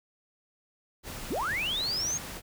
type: noise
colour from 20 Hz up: pink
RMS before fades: -40 dBFS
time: 1.03-2.42 s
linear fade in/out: 50 ms
type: linear sweep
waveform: sine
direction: up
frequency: 150 to 6640 Hz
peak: -28 dBFS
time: 1.3-2.18 s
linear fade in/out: 10 ms
effects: none